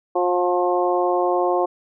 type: harmonic tone with a mistuned harmonic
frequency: 178.4 Hz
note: F3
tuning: 37 cents sharp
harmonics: 2 / 3 / 4 / 5 / 6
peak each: -21 / -23 / -22 / -27 / -27 dBFS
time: 0.15-1.66 s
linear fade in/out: 10 ms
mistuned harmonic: 5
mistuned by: -20 cents
effects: none